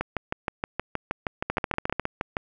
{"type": "two click trains", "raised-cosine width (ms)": 0.5, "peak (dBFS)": [-11, -10], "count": [16, 8], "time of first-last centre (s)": [[0.01, 2.368], [1.5, 1.996]], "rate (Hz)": [6.36, 14.1], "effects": []}